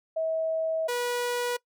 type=tone pair in turn; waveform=sine / sawtooth; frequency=644 / 486.3 Hz; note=E5 / B4; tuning=-41 / -27 cents; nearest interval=perfect fourth; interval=486 cents; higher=first; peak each=-25 / -23 dBFS; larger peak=second; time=0.16-0.88 / 0.88-1.57 s; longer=first; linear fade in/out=10 ms; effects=noise-tail reverb RT60 0.1 s tail -22 dB re dry